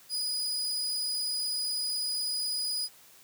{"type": "tone", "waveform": "35% pulse", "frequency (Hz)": 4942, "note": "D#8", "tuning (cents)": -13, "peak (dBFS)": -28, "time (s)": [0.09, 2.89], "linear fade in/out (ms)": 50, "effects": ["white hiss -56 dBFS RMS until 3.23 s", "high-pass 80 Hz 12 dB/octave"]}